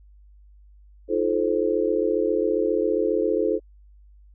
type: chord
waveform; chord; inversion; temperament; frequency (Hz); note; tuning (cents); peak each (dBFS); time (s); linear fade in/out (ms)
sine; F dominant seventh; third; just; 314.3 / 349.2 / 436.5 / 523.8; Eb4 / F4 / A4 / C5; +18 / 0 / -14 / +2; -27 / -26 / -23 / -26; 1.08-3.6; 50
effects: added 50 Hz sine -48 dBFS peak until 4.34 s